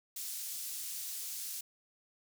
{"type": "high-pass noise", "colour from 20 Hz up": "pink", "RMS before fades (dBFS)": -41, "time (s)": [0.16, 1.61], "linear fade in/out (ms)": 5, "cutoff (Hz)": 6300, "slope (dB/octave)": 12, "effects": []}